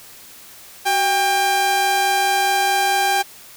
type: tone pair together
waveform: sawtooth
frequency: 376 / 796.7 Hz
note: F#4 / G5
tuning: +28 / +28 cents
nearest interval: octave + minor second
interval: 1300 cents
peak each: -23 / -12 dBFS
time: 0.85-3.23 s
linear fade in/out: 20 ms
effects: white hiss -42 dBFS RMS until 3.56 s